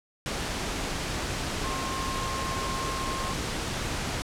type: tone in noise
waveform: sine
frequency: 1066 Hz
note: C6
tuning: 32 cents sharp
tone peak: -33 dBFS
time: 1.64-3.33 s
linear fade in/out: 0 ms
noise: pink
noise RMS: -31 dBFS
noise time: 0.26-4.22 s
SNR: -5 dB
effects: low-pass 8000 Hz 12 dB/octave